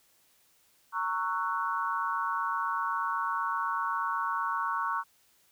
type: chord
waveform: sine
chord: F# dominant seventh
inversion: first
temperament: just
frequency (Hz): 925 / 1110 / 1332 / 1480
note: A#5 / C#6 / E6 / F#6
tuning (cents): -14 / +2 / +18 / 0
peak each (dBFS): -34 / -31 / -36 / -36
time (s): 0.92-5.04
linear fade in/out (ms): 50
effects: white hiss -66 dBFS RMS until 5.51 s